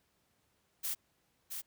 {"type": "noise with echo", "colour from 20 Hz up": "blue", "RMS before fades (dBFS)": -36, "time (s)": [0.83, 0.95], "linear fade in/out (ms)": 20, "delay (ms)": 670, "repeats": 1, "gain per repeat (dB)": -5, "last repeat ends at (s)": 1.62, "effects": ["pink hiss -75 dBFS RMS until 1.66 s", "high-pass 60 Hz 12 dB/octave"]}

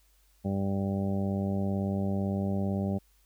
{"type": "harmonic tone", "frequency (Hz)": 97.9, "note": "G2", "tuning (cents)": -2, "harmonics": [1, 2, 3, 4, 5, 6, 7, 8], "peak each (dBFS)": [-32, -29, -41, -39, -45, -39, -48, -44], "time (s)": [0.44, 2.99], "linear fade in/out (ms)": 20, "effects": ["added 50 Hz sine -63 dBFS peak until 3.25 s", "white hiss -68 dBFS RMS until 3.25 s"]}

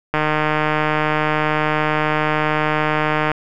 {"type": "click train", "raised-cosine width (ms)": 0.5, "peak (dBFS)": -3, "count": 487, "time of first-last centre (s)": [0.14, 3.316], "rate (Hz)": 153, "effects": []}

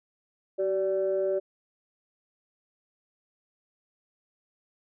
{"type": "tone pair together", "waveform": "sine", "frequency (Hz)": [380.8, 581.3], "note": ["F#4", "D5"], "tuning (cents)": [50, -18], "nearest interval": "perfect fifth", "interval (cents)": 732, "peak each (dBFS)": [-26, -26], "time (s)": [0.58, 1.4], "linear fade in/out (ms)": 20, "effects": ["tanh soft clip ceiling -18 dBFS"]}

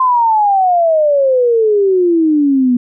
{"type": "exponential sweep", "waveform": "sine", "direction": "down", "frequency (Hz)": [1046.5, 241.2], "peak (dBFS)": -8, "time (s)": [0, 2.77], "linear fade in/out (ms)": 5, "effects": []}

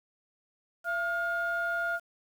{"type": "tone pair together", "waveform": "sine", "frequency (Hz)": [678, 1418.5], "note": ["E5", "F6"], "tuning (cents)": [49, 27], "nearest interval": "octave + minor second", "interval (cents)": 1278, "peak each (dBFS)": [-32, -28], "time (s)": [0.84, 2], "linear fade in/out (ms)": 50, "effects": ["tanh soft clip ceiling -23 dBFS", "9-bit"]}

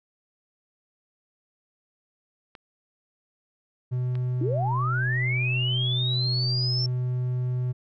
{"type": "clicks", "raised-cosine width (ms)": 0.3, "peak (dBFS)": -27, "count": 2, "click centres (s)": [2.552, 4.154]}
{"type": "tone", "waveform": "triangle", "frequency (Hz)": 125.3, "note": "B2", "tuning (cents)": 25, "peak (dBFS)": -22, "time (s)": [3.91, 7.73], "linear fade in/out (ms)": 20}
{"type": "linear sweep", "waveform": "sine", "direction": "up", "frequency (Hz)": [292.9, 5430], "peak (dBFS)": -26, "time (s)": [4.41, 6.86], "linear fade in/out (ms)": 2}
{"effects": []}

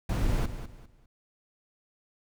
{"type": "noise with echo", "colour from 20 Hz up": "brown", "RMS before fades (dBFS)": -26, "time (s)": [0.09, 0.46], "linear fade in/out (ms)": 5, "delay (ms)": 200, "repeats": 3, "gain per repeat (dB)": -11, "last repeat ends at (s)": 1.06, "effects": []}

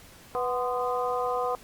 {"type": "harmonic tone with a mistuned harmonic", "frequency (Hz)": 246.9, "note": "B3", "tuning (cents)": 0, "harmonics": [2, 3, 4, 5], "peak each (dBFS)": [-29, -31, -32, -33], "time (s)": [0.35, 1.55], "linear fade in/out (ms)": 0, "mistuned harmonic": 4, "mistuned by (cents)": 73, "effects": ["pink hiss -51 dBFS RMS until 1.63 s", "Opus 48 kbps"]}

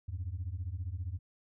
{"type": "beating tone pair", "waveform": "sine", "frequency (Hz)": [82.2, 97.2], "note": ["E2", "G2"], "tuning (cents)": [-4, -14], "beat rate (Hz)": 15, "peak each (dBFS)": [-37, -37], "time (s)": [0.08, 1.19], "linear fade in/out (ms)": 10, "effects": ["tanh soft clip ceiling -30 dBFS"]}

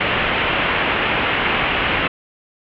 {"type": "low-pass noise", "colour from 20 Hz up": "white", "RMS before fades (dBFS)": -19, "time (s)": [0, 2.08], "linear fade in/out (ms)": 10, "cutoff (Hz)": 3000, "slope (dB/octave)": 48, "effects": []}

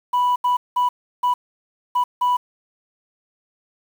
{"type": "tone bursts at uneven times", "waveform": "sine", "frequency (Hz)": 986, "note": "B5", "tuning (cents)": -3, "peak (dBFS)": -13, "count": 6, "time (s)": [[0.13, 0.36], [0.44, 0.57], [0.76, 0.89], [1.23, 1.34], [1.95, 2.04], [2.21, 2.37]], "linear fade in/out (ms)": 10, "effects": ["tanh soft clip ceiling -14 dBFS", "7-bit"]}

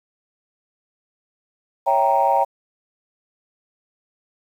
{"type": "chord", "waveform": "sine", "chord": "C# diminished seventh", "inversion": "none", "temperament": "equal", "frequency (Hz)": [554.4, 659.3, 784, 932.3], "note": ["C#5", "E5", "G5", "Bb5"], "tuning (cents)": [0, 0, 0, 0], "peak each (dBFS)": [-21, -23, -18, -18], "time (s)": [1.86, 2.45], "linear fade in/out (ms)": 20, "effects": ["tanh soft clip ceiling -6 dBFS", "8-bit"]}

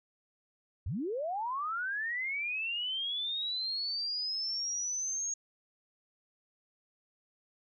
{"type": "linear sweep", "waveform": "sine", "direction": "up", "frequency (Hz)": [62.4, 6610], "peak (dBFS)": -32, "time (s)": [0.86, 5.34], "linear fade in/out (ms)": 5, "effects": []}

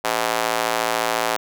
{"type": "tone with high-pass filter", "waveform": "square", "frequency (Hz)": 57.1, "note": "A#1", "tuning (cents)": -35, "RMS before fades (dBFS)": -22, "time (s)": [0.04, 1.37], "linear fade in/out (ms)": 10, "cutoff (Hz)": 680, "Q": 1.2, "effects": []}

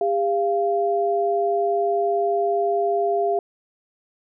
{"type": "tone pair together", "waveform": "sine", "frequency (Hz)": [402.6, 691.2], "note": ["G4", "F5"], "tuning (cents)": [46, -18], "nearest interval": "major sixth", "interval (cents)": 936, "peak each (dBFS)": -21, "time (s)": [0.01, 3.39], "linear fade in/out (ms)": 2, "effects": []}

